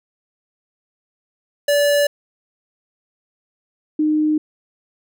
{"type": "tone pair in turn", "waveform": ["square", "sine"], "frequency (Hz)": [578, 306.2], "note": ["D5", "D#4"], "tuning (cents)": [-28, -28], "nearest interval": "major seventh", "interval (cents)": 1100, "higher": "first", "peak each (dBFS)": -14, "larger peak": "neither", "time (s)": [[1.68, 2.07], [3.99, 4.38]], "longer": "neither", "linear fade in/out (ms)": 5, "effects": []}